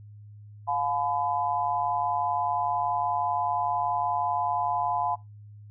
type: tone cluster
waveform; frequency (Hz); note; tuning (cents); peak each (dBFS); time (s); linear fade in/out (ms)
sine; 709 / 854 / 1005; F5 / G#5 / B5; +26 / +48 / +30; -29; 0.67-5.16; 20
effects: noise-tail reverb RT60 0.2 s tail -20 dB re dry + added 104 Hz sine -44 dBFS peak until 5.7 s